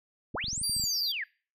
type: linear two-way sweep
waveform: sine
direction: up then down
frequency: 66.7 to 9956 to 1600 Hz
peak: -31 dBFS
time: 0.34-1.24 s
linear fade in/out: 5 ms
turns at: 0.65 s
type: clicks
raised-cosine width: 5 ms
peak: -30 dBFS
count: 10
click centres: 0.351 / 0.442 / 0.483 / 0.531 / 0.578 / 0.615 / 0.696 / 0.766 / 0.798 / 0.839 s
type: tone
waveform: square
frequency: 4710 Hz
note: D8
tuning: 4 cents sharp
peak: -30 dBFS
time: 0.63-1.12 s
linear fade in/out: 5 ms
effects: noise-tail reverb RT60 0.4 s tail -25 dB re dry